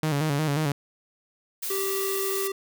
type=tone with vibrato; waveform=sawtooth; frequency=148.9 Hz; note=D3; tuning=24 cents sharp; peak=-19 dBFS; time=0.03-0.72 s; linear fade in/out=2 ms; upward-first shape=square; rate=5.6 Hz; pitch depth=82 cents each way
type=noise; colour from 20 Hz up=blue; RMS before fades=-31 dBFS; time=1.62-2.48 s; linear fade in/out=10 ms
type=tone; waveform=square; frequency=390 Hz; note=G4; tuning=9 cents flat; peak=-28 dBFS; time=1.7-2.52 s; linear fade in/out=5 ms
effects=none